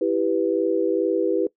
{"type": "chord", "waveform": "sine", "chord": "E minor", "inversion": "none", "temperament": "equal", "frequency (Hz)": [329.6, 392, 493.9], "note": ["E4", "G4", "B4"], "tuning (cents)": [0, 0, 0], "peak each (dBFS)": -23, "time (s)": [0.01, 1.47], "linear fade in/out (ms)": 5, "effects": ["noise-tail reverb RT60 0.1 s tail -20 dB re dry"]}